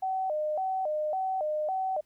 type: tone with vibrato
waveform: sine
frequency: 680 Hz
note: F5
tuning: 46 cents flat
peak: -27 dBFS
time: 0.02-2.01 s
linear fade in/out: 10 ms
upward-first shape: square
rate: 1.8 Hz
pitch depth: 190 cents each way
effects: pink hiss -71 dBFS RMS until 2.05 s